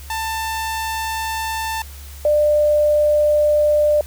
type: tone pair in turn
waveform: sawtooth / sine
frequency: 890 / 596.6 Hz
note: A5 / D5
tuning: +20 / +27 cents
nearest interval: perfect fifth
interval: 693 cents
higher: first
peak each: -18 / -12 dBFS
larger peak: second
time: 0.1-1.82 / 2.25-4.01 s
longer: second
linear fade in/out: 2 ms
effects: added 70 Hz sine -34 dBFS peak until 4.06 s + white hiss -42 dBFS RMS until 4.06 s